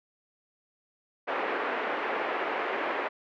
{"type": "band-pass noise", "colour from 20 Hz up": "pink", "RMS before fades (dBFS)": -31, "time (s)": [1.27, 3.09], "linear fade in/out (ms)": 20, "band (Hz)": [360, 2300], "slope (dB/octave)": 24, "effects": []}